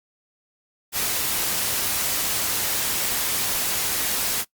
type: noise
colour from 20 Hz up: white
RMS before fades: -24 dBFS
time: 0.92-4.45 s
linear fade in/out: 50 ms
effects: noise-tail reverb RT60 0.1 s tail -20 dB re dry + Opus 48 kbps